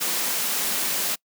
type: high-pass noise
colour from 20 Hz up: white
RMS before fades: -25 dBFS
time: 0-1.16 s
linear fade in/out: 20 ms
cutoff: 150 Hz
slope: 96 dB/octave
effects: noise-tail reverb RT60 0.1 s tail -26 dB re dry